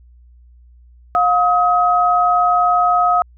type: tone pair together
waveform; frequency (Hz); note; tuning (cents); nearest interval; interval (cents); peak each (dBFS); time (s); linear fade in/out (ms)
sine; 712.2 / 1269; F5 / D#6; +34 / +34; minor seventh; 1000; -14; 1.15-3.22; 0
effects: added 60 Hz sine -43 dBFS peak until 3.37 s